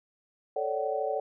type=chord; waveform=sine; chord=D major seventh; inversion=second; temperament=equal with one note detuned; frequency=440 / 554.4 / 587.3 / 757.3 Hz; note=A4 / C#5 / D5 / F#5; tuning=0 / 0 / 0 / +40 cents; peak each=-33 dBFS; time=0.56-1.2 s; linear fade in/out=5 ms; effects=none